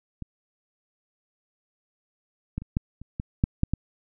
clicks, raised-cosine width 5 ms, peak -22 / -16 / -26 / -11 / -28 / -17 / -7 / -8 / -12 dBFS, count 9, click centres 0.223 / 2.58 / 2.62 / 2.769 / 3.016 / 3.199 / 3.439 / 3.634 / 3.736 s, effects none

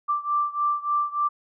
sine beating tone pair, 1174.7 / 1178.1 Hz, D6 / D6, 0 / +5 cents, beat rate 3.4 Hz, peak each -24 / -26 dBFS, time 0.08-1.29 s, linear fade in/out 20 ms, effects none

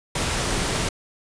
pink noise, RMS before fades -24 dBFS, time 0.15-0.89 s, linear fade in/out 5 ms, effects resampled to 22050 Hz

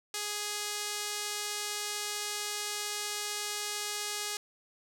sawtooth tone with band-pass filter, 415.6 Hz, G#4, 1 cent sharp, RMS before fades -36 dBFS, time 0.14-4.37 s, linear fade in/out 2 ms, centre 6700 Hz, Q 0.83, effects none

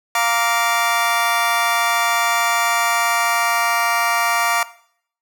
25% pulse chord, Bb major, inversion second, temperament just, 699.2 / 932.3 / 1165.4 Hz, F5 / Bb5 / D6, +2 / 0 / -14 cents, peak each -17 dBFS, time 0.15-4.63 s, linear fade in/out 2 ms, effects noise-tail reverb RT60 0.6 s tail -17 dB re dry

